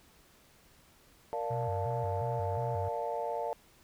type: chord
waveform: sine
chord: Bb major seventh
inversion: none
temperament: equal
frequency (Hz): 466.2 / 587.3 / 698.5 / 880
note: Bb4 / D5 / F5 / A5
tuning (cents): 0 / 0 / 0 / 0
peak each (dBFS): -37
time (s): 1.33-3.53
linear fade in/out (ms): 0
type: tone with vibrato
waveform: sine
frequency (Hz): 108.3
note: A2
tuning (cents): -27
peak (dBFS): -33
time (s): 1.5-2.89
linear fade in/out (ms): 10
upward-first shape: square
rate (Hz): 2.8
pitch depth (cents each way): 230
effects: tanh soft clip ceiling -23 dBFS + pink hiss -62 dBFS RMS until 3.83 s